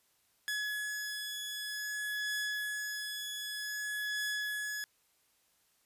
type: beating tone pair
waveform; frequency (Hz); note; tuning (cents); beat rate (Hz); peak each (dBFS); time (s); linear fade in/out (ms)
sawtooth; 1694 / 1694.53; G#6 / G#6; +34 / +34; 0.53; -33 / -38; 0.48-4.84; 0
effects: white hiss -72 dBFS RMS until 5.85 s + resampled to 32000 Hz